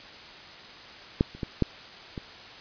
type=clicks; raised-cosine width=3 ms; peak=-7 / -30 / -17 / -8 / -21 dBFS; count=5; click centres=1.209 / 1.35 / 1.432 / 1.623 / 2.178 s; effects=white hiss -45 dBFS RMS until 2.6 s + resampled to 11025 Hz